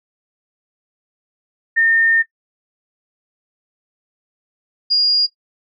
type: tone pair in turn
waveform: sine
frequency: 1820 / 4845 Hz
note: A#6 / D#8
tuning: -42 / -47 cents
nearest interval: octave + perfect fourth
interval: 1695 cents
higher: second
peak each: -11 dBFS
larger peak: neither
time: 1.76-2.23 / 4.9-5.27 s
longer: first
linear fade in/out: 20 ms
effects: noise-tail reverb RT60 0.1 s tail -18 dB re dry